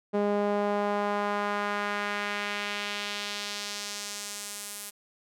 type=tone with band-pass filter sweep; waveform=sawtooth; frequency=205 Hz; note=G#3; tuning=22 cents flat; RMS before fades=-31 dBFS; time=0.13-4.91 s; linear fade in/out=20 ms; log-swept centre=480 to 11000 Hz; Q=1.2; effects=none

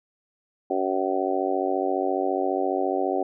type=harmonic tone; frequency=94.6 Hz; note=F#2; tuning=39 cents sharp; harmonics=3 / 4 / 5 / 6 / 7 / 8; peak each=-30 / -27 / -32 / -30 / -31 / -28 dBFS; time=0.7-3.23 s; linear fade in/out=5 ms; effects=none

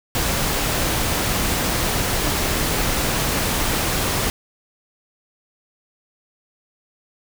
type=noise; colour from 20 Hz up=pink; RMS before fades=-21 dBFS; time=0.15-4.3 s; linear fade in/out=0 ms; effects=none

